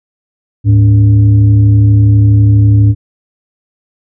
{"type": "tone with frequency modulation", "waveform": "sine", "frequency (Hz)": 106.6, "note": "G#2", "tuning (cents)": 46, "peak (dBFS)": -3, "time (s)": [0.64, 2.95], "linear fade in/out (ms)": 50, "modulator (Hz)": 181, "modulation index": 0.44, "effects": []}